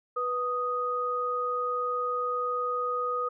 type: tone pair together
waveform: sine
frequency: 492.3 / 1244.5 Hz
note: B4 / D#6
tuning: -6 / 0 cents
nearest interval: octave + major third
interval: 1606 cents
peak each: -32 / -28 dBFS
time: 0.16-3.29 s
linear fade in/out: 10 ms
effects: none